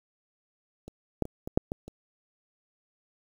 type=clicks; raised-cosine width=2 ms; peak=-29 / -12 / -25 / -22 / -7 / -18 / -29 dBFS; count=7; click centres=0.88 / 1.223 / 1.254 / 1.475 / 1.575 / 1.719 / 1.88 s; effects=8-bit